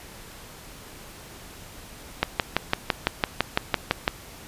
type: click train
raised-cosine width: 0.3 ms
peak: -3 dBFS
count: 12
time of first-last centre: 2.23-4.079 s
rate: 5.95 Hz
effects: pink hiss -44 dBFS RMS until 4.47 s + resampled to 32000 Hz